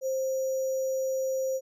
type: tone with sample-and-hold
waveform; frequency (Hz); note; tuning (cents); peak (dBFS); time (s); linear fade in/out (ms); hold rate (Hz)
sine; 527; C5; +12; -26; 0.01-1.61; 50; 6300
effects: resampled to 32000 Hz